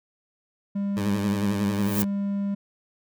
triangle tone, 200 Hz, G3, 35 cents sharp, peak -22 dBFS, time 0.75-2.55 s, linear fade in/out 10 ms
15% pulse tone with vibrato, 102.7 Hz, G#2, 19 cents flat, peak -20 dBFS, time 0.96-2.05 s, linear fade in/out 20 ms, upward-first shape sine, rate 11 Hz, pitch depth 81 cents each way
violet noise with exponential growth, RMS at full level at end -25 dBFS, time 1.68-2.02 s, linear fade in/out 1 ms, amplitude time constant 73 ms
effects none

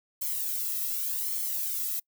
violet noise with flanger, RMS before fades -31 dBFS, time 0.21-2 s, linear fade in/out 10 ms, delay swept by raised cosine 0.92 to 1.56 ms, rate 0.87 Hz, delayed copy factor +0.8, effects noise-tail reverb RT60 0.1 s tail -26 dB re dry

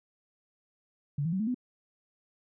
sine tone with pitch steps, 143.4 / 164.72 / 189.22 / 217.4 / 249.7 Hz, D3 / E3 / F#3 / A3 / B3, -41 / -1 / +39 / -21 / +19 cents, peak -27 dBFS, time 1.18-1.545 s, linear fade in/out 5 ms, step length 73 ms, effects none

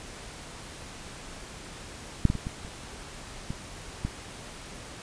clicks, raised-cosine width 5 ms, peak -6 / -13 / -20 / -20 / -28 / -20 / -16 dBFS, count 7, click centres 2.253 / 2.301 / 2.353 / 2.469 / 2.649 / 3.505 / 4.05 s, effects pink hiss -43 dBFS RMS until 5.02 s + resampled to 22050 Hz

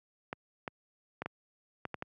clicks, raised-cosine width 0.5 ms, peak -21 dBFS, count 7, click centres 0.329 / 0.678 / 1.22 / 1.26 / 1.853 / 1.943 / 2.024 s, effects high-pass 100 Hz 12 dB/octave

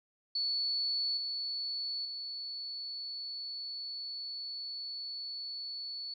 sine tone with level steps, 4435 Hz, C#8, in tune, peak -30 / -34 / -38 dBFS, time 0.35-6.14 s, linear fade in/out 5 ms, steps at 1.17 / 2.05 s, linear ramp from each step 2 ms, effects none

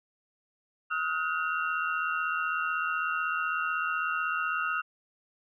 sine tone cluster, 1269 / 1435 / 1511 / 2749 Hz, D#6 / F6 / F#6 / F7, +34 / +47 / +36 / -28 cents, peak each -31 / -31 / -38 / -37 dBFS, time 0.9-4.82 s, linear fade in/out 20 ms, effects none

